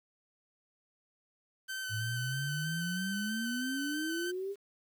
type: tone with vibrato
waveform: sawtooth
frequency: 1531 Hz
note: G6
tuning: 41 cents flat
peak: -33 dBFS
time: 1.68-4.32 s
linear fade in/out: 20 ms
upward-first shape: square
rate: 3.1 Hz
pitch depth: 13 cents each way
type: exponential sweep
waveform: sine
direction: up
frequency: 106.1 to 407.3 Hz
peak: -34 dBFS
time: 1.89-4.56 s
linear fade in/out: 50 ms
effects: 10-bit